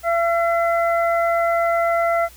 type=harmonic tone; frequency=677 Hz; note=E5; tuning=46 cents sharp; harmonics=1 / 2 / 3; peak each=-17 / -23 / -27 dBFS; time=0.03-2.29 s; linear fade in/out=50 ms; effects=added 60 Hz sine -46 dBFS peak until 2.36 s + white hiss -47 dBFS RMS until 2.36 s